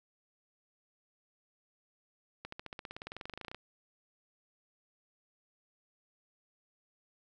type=accelerating click train; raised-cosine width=0.3 ms; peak=-26 dBFS; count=23; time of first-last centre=2.45-3.546 s; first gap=74 ms; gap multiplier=0.96; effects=none